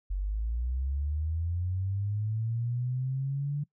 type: linear sweep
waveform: sine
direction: up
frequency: 45.31 to 146.83 Hz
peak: -28 dBFS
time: 0.1-3.64 s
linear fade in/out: 10 ms
effects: noise-tail reverb RT60 0.1 s tail -22 dB re dry